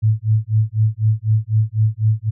sine tone with tremolo, 109.1 Hz, A2, 14 cents flat, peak -10 dBFS, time 0.02-2.31 s, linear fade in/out 20 ms, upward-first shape sine, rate 4 Hz, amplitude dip 100%, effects none

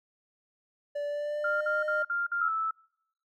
triangle tone with pitch glide, 581 to 610.9 Hz, D5 to D#5, -19 to -32 cents, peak -28 dBFS, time 0.95-2.03 s, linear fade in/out 10 ms, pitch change +87 cents, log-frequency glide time 1.06-1.75 s
sine tone bursts, 1396.9 Hz, F6, in tune, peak -27 dBFS, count 5, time 1.44-2.486 s, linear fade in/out 5 ms, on 170 ms, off 49 ms
sine tone, 1313 Hz, E6, 7 cents flat, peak -27 dBFS, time 2.41-2.71 s, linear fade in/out 5 ms
effects noise-tail reverb RT60 0.8 s tail -26 dB re dry

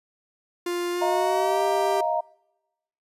45% pulse tone with pitch glide, 350.5 to 393.4 Hz, F4 to G4, +6 to +6 cents, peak -25 dBFS, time 0.66-2.01 s, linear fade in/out 5 ms, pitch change +200 cents, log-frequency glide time 0.92-1.62 s
sine chord, Eb suspended second, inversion none, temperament equal with one note detuned, 629.8 / 698.5 / 932.3 Hz, Eb5 / F5 / Bb5, +21 / 0 / 0 cents, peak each -26 dBFS, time 1.01-2.21 s, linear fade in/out 10 ms
effects noise-tail reverb RT60 1.0 s tail -26 dB re dry + resampled to 32000 Hz

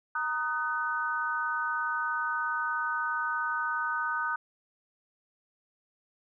sine chord, D# minor, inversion second, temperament equal with one note detuned, 932.3 / 1244.5 / 1507.6 Hz, A#5 / D#6 / F#6, 0 / 0 / +32 cents, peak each -35 / -32 / -31 dBFS, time 0.15-4.36 s, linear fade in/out 5 ms, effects none

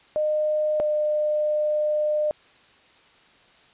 sine tone pair in turn, 610 / 604 Hz, D#5 / D5, -34 / +48 cents, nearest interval unison, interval 18 cents, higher first, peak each -20 dBFS, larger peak neither, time 0.16-0.8 / 0.8-2.31 s, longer second, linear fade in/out 0 ms, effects white hiss -55 dBFS RMS until 3.73 s + resampled to 8000 Hz

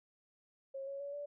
sine tone with pitch steps, 542 / 554 / 566.3 / 578.9 Hz, C#5 / C#5 / C#5 / D5, -39 / -1 / +37 / -25 cents, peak -40 dBFS, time 0.74-1.26 s, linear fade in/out 10 ms, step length 130 ms, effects none

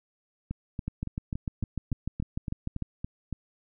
two click trains, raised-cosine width 5 ms, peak -18 / -20 dBFS, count 14 / 11, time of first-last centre 0.88-2.823 / 0.51-3.327 s, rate 6.69 / 3.55 Hz, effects none

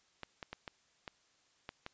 clicks, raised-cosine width 0.3 ms, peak -26 dBFS, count 7, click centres 0.233 / 0.428 / 0.53 / 0.678 / 1.078 / 1.691 / 1.864 s, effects white hiss -71 dBFS RMS until 1.93 s + resampled to 16000 Hz

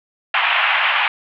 white band-pass noise, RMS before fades -17 dBFS, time 0.34-1.08 s, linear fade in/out 2 ms, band 710 to 3000 Hz, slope 48 dB/octave, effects none

